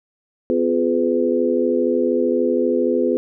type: harmonic tone with a mistuned harmonic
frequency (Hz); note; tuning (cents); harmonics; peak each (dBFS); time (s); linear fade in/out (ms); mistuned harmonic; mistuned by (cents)
84; E2; +33; 3 / 4 / 5 / 6; -21 / -21 / -21 / -21; 0.5-3.17; 0; 4; +56
effects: none